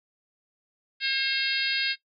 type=harmonic tone; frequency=537 Hz; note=C5; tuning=45 cents sharp; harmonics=3 / 4 / 5 / 6 / 7 / 8 / 9; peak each=-32 / -32 / -32 / -32 / -32 / -32 / -32 dBFS; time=1-1.96 s; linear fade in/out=50 ms; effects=noise-tail reverb RT60 0.1 s tail -17 dB re dry